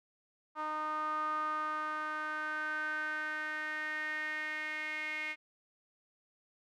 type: tone with band-pass filter sweep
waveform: sawtooth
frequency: 307.2 Hz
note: D#4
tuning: 22 cents flat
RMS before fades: -37 dBFS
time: 0.55-5.36 s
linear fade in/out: 50 ms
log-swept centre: 1100 to 2200 Hz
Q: 7.1
effects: none

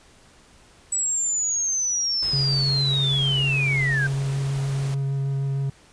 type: linear sweep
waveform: sine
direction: down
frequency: 7902 to 1541 Hz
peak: -21 dBFS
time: 0.92-4.07 s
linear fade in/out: 5 ms
type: noise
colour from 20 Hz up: pink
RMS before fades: -38 dBFS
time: 2.22-4.95 s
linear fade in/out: 10 ms
type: tone with vibrato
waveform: triangle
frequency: 137.3 Hz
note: C#3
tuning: 16 cents flat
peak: -20 dBFS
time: 2.33-5.7 s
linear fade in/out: 5 ms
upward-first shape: triangle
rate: 6.5 Hz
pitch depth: 11 cents each way
effects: pink hiss -53 dBFS RMS until 5.92 s + resampled to 22050 Hz

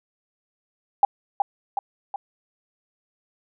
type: tone with echo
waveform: sine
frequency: 803 Hz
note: G5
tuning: 41 cents sharp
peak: -11 dBFS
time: 1.03-1.05 s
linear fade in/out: 2 ms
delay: 370 ms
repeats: 3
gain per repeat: -5 dB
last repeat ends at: 2.16 s
effects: none

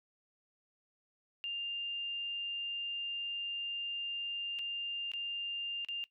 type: tone with dropouts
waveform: sine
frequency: 2799 Hz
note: F7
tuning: 3 cents sharp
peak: -35 dBFS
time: 1.44-6.04 s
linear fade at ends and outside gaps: 0 ms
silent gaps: 4.588-4.592 / 5.117-5.136 / 5.848-5.886 s
effects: noise-tail reverb RT60 0.1 s tail -18 dB re dry

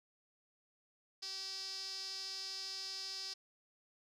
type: tone with band-pass filter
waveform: sawtooth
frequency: 384.8 Hz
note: G4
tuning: 32 cents flat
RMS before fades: -44 dBFS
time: 1.22-3.34 s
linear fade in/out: 10 ms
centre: 4900 Hz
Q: 8.1
effects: none

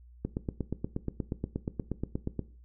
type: click train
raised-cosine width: 3 ms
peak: -18 dBFS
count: 19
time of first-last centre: 0.25-2.393 s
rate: 8.4 Hz
effects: noise-tail reverb RT60 0.4 s tail -17 dB re dry + added 60 Hz sine -51 dBFS peak until 2.64 s

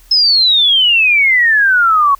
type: exponential sweep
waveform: sine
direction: down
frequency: 5220 to 1095 Hz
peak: -7 dBFS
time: 0.11-2.15 s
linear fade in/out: 5 ms
effects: added 40 Hz sine -42 dBFS peak until 2.19 s + white hiss -48 dBFS RMS until 2.19 s

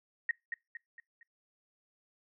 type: tone with echo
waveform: sine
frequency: 1869 Hz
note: A#6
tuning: 4 cents sharp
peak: -27 dBFS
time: 0.29-0.31 s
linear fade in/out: 2 ms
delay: 230 ms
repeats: 4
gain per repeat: -7 dB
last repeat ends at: 1.23 s
effects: noise-tail reverb RT60 0.2 s tail -23 dB re dry

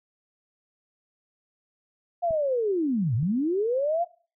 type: linear two-way sweep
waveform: sine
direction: down then up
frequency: 713 to 103.83 to 713 Hz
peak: -22 dBFS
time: 2.22-4.05 s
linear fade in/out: 20 ms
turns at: 3.15 s
type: clicks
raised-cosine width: 5 ms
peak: -27 dBFS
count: 2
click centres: 2.308 / 3.23 s
effects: noise-tail reverb RT60 0.4 s tail -20 dB re dry

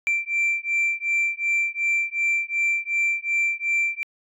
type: beating tone pair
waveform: sine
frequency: 2349 / 2351.7 Hz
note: D7 / D7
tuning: 0 / +2 cents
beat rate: 2.7 Hz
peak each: -22 dBFS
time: 0.07-4.03 s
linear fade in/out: 0 ms
effects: tanh soft clip ceiling -17 dBFS

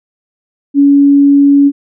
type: tone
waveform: sine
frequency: 282.1 Hz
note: C#4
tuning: 30 cents sharp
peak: -3 dBFS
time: 0.74-1.72 s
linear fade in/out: 50 ms
effects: none

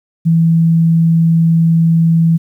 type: tone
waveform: sine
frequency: 164.81 Hz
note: E3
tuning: in tune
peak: -7 dBFS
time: 0.25-2.38 s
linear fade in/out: 20 ms
effects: 8-bit

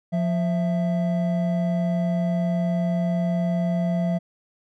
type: tone pair together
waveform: triangle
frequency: 175.87 / 664 Hz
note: F3 / E5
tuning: +12 / +12 cents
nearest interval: octave + major seventh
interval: 2300 cents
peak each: -19 / -26 dBFS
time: 0.12-4.19 s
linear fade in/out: 20 ms
effects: none

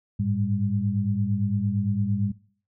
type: tone cluster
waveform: sine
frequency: 101 / 109.8 / 199.7 Hz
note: G#2 / A2 / G3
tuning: -48 / -3 / +32 cents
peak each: -27 / -26 / -26 dBFS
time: 0.19-2.32 s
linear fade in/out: 10 ms
effects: noise-tail reverb RT60 0.5 s tail -21 dB re dry

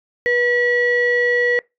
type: tone pair together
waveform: sine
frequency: 486.3 / 1934 Hz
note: B4 / B6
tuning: -27 / -37 cents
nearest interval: 2 octaves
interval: 2390 cents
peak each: -16 dBFS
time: 0.26-1.59 s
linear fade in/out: 0 ms
effects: noise-tail reverb RT60 0.2 s tail -24 dB re dry + tanh soft clip ceiling -9 dBFS

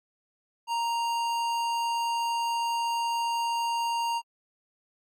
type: tone with tanh clipping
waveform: sine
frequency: 932.3 Hz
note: A#5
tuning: in tune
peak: -28 dBFS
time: 0.67-4.22 s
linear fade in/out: 50 ms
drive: 18 dB
effects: AAC 64 kbps

